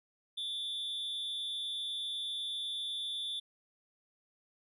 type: tone with amplitude modulation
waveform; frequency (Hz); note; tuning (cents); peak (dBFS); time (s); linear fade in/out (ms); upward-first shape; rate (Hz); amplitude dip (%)
triangle; 3520; A7; 0; -31; 0.37-3.4; 10; sine; 252; 65
effects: resampled to 32000 Hz